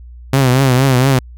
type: tone with vibrato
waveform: sawtooth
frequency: 130.81 Hz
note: C3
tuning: in tune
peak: -5 dBFS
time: 0.33-1.19 s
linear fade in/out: 5 ms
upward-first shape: triangle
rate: 4.3 Hz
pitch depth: 110 cents each way
effects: added 60 Hz sine -32 dBFS peak until 1.37 s